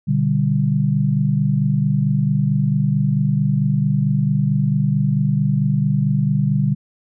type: chord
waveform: sine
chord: G major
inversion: first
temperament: just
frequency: 122.5 / 147 / 196 Hz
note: B2 / D3 / G3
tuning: -14 / +2 / 0 cents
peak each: -21 / -17 / -20 dBFS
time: 0.07-6.75 s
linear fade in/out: 20 ms
effects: none